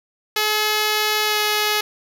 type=tone with pitch glide; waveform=5% pulse; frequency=426.2 to 422.5 Hz; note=G#4 to G#4; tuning=+45 to +30 cents; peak=-6 dBFS; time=0.36-1.81 s; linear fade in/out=5 ms; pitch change=-15 cents; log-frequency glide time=1.24-1.38 s; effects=none